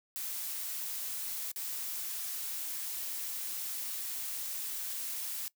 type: noise with dropouts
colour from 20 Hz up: blue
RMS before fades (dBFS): -38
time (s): 0.16-5.48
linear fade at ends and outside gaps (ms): 0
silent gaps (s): 1.516-1.56
effects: noise-tail reverb RT60 0.1 s tail -21 dB re dry